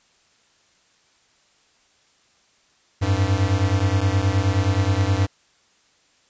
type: beating tone pair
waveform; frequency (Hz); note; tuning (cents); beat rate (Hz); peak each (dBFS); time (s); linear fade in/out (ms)
square; 92.5 / 102; F#2 / G#2; 0 / -31; 9.5; -21; 3.01-5.27; 20
effects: white hiss -60 dBFS RMS until 6.29 s + resampled to 16000 Hz